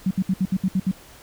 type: tone bursts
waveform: sine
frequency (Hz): 187.9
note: F#3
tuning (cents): +27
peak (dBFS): -17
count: 8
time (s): 0.06-0.914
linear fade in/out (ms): 5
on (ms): 49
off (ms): 66
effects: pink hiss -47 dBFS RMS until 1.22 s